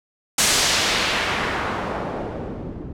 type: noise with low-pass filter sweep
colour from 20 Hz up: white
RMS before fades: -23 dBFS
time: 0.38-2.93 s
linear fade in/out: 5 ms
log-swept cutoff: 8500 to 220 Hz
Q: 0.96
effects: none